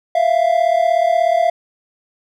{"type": "tone pair together", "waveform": "triangle", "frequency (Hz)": [661, 697.6], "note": ["E5", "F5"], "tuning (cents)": [5, -2], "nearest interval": "minor second", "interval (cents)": 93, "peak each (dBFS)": -13, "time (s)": [0.15, 1.5], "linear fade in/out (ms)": 5, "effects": []}